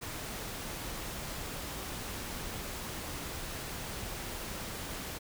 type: noise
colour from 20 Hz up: pink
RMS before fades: -40 dBFS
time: 0.01-5.19 s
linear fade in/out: 20 ms
effects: none